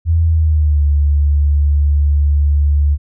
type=tone with pitch glide; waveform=sine; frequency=82.41 to 72.58 Hz; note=E2 to D2; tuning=0 to -20 cents; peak=-9 dBFS; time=0.05-2.98 s; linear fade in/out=50 ms; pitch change=-220 cents; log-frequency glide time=0.24-0.83 s; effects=none